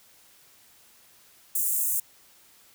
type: high-pass noise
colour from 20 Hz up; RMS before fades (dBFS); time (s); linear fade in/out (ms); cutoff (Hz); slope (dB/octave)
white; -26; 1.55-2; 5; 7100; 48
effects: white hiss -57 dBFS RMS until 2.74 s